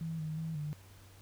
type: tone with pitch steps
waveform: sine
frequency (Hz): 162.8 / 155.8 / 161.2 / 149.3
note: E3 / D#3 / E3 / D3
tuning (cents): -21 / +3 / -38 / +29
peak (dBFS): -35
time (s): 0.01-0.73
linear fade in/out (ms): 0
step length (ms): 180
effects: added 96 Hz sine -55 dBFS peak until 1.21 s + pink hiss -60 dBFS RMS until 1.21 s